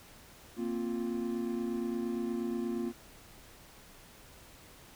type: chord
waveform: triangle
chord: Bb suspended second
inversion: none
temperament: equal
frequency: 233.1 / 261.6 / 349.2 Hz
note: Bb3 / C4 / F4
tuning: 0 / 0 / 0 cents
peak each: -33 / -37 / -34 dBFS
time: 0.56-2.93 s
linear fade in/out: 50 ms
effects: pink hiss -55 dBFS RMS until 4.95 s